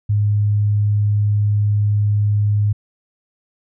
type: tone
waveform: sine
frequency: 103.83 Hz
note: G#2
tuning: in tune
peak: -13 dBFS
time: 0.09-2.73 s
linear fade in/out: 10 ms
effects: none